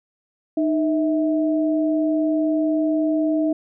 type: tone pair together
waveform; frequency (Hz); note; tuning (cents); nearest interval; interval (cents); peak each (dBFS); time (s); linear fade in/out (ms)
sine; 308.4 / 647.8; D#4 / E5; -15 / -30; octave + minor second; 1285; -18 / -24; 0.57-3.53; 5
effects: none